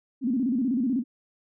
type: tone with vibrato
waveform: sine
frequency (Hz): 250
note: B3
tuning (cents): +21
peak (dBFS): -22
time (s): 0.21-1.04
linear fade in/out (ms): 50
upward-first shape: square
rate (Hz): 16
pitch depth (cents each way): 140
effects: none